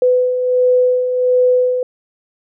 sine beating tone pair, 500 / 501.4 Hz, B4 / B4, +21 / +26 cents, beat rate 1.4 Hz, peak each -20 / -11 dBFS, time 0.02-1.83 s, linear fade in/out 2 ms, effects none

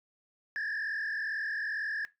sine tone with frequency modulation, 1716 Hz, A6, 44 cents flat, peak -29 dBFS, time 0.56-2.05 s, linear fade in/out 0 ms, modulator 42.2 Hz, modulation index 1.8, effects noise-tail reverb RT60 0.2 s tail -19 dB re dry + tanh soft clip ceiling -30 dBFS

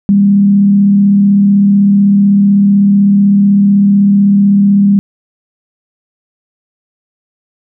sine tone with frequency modulation, 200.2 Hz, G3, 37 cents sharp, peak -4 dBFS, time 0.09-4.99 s, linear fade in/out 0 ms, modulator 35.9 Hz, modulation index 0.28, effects none

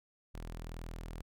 sawtooth tone, 41 Hz, E1, 9 cents flat, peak -38 dBFS, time 0.34-1.22 s, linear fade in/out 10 ms, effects none

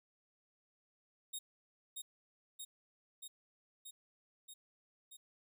10% pulse tone with echo, 3729 Hz, A#7, in tune, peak -33 dBFS, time 1.33-1.39 s, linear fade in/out 10 ms, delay 630 ms, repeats 6, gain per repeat -2 dB, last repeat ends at 5.17 s, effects none

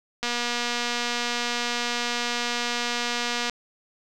click train, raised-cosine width 0.2 ms, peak -10 dBFS, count 785, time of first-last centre 0.23-3.497 s, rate 240 Hz, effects none

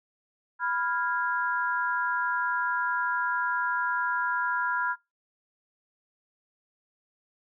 sine chord, F diminished, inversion second, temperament equal with one note detuned, 987.8 / 1396.9 / 1645.9 Hz, Cb6 / F6 / Ab6, 0 / 0 / -16 cents, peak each -30 / -29 / -32 dBFS, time 0.59-4.96 s, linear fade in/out 50 ms, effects noise-tail reverb RT60 0.2 s tail -19 dB re dry

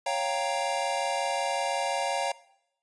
square chord, G half-diminished seventh, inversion second, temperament equal, 554.4 / 698.5 / 784 / 932.3 Hz, Db5 / F5 / G5 / Bb5, 0 / 0 / 0 / 0 cents, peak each -33 dBFS, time 0.06-2.32 s, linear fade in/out 5 ms, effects noise-tail reverb RT60 0.8 s tail -20 dB re dry + resampled to 24000 Hz

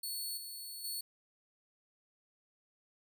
15% pulse tone with level steps, 4414 Hz, C#8, 8 cents flat, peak -31 / -37 / -31 dBFS, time 0.03-1.01 s, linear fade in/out 5 ms, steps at 0.37 / 0.84 s, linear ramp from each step 5 ms, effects none

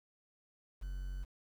triangle tone with quantisation, 46.25 Hz, F#1, in tune, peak -36 dBFS, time 0.81-1.25 s, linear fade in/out 20 ms, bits 10, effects none

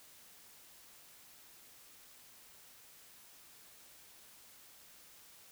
silence, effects white hiss -59 dBFS RMS until 5.51 s

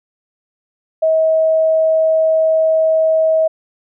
sine tone, 639 Hz, D#5, 46 cents sharp, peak -10 dBFS, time 1.02-3.48 s, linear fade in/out 10 ms, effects none

